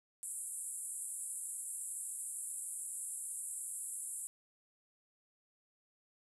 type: band-pass noise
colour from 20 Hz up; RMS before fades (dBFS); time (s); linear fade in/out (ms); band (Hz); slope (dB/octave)
white; -43; 0.23-4.27; 0; 7700 to 11000; 96
effects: none